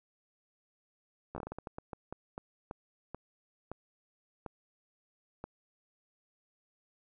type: slowing click train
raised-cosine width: 1 ms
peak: -26 dBFS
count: 18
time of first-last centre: 1.35-5.44 s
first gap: 13 ms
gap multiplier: 1.31
effects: none